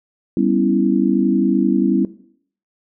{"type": "chord", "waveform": "sine", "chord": "C# half-diminished seventh", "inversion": "second", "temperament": "equal", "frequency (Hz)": [196, 246.9, 277.2, 329.6], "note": ["G3", "B3", "C#4", "E4"], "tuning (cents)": [0, 0, 0, 0], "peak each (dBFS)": -19, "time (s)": [0.37, 2.05], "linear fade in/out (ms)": 2, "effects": ["noise-tail reverb RT60 0.6 s tail -17 dB re dry"]}